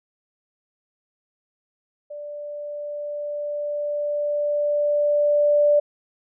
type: tone with level ramp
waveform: sine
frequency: 587.3 Hz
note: D5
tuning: in tune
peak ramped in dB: -32 to -13 dBFS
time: 2.1-5.8 s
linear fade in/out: 10 ms
effects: none